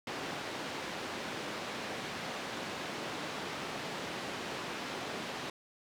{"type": "band-pass noise", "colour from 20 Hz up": "pink", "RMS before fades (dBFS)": -40, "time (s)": [0.07, 5.5], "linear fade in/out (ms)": 2, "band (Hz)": [220, 4300], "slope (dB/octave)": 12, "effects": []}